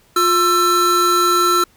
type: tone pair together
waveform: square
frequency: 354.1 / 1337 Hz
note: F4 / E6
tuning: +24 / +24 cents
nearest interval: octave + major seventh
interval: 2300 cents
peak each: -19 / -14 dBFS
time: 0.16-1.64 s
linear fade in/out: 5 ms
effects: pink hiss -54 dBFS RMS until 1.76 s